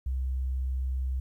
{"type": "tone", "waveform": "sine", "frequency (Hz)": 64.8, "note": "C2", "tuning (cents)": -16, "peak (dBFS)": -27, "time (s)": [0.06, 1.2], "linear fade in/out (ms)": 5, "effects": ["11-bit"]}